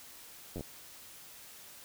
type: slowing click train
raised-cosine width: 2 ms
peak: -27 dBFS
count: 5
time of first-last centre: 0.56-0.608 s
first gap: 10 ms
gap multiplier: 1.13
effects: white hiss -52 dBFS RMS until 1.84 s